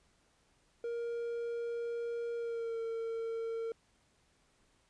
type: tone with pitch glide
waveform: triangle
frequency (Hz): 469.3 to 455.4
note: A#4 to A#4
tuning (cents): +12 to -40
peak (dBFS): -33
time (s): 0.84-3.72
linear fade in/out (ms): 2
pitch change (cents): -52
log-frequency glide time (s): 2.36-2.8
effects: pink hiss -71 dBFS RMS until 4.89 s + resampled to 22050 Hz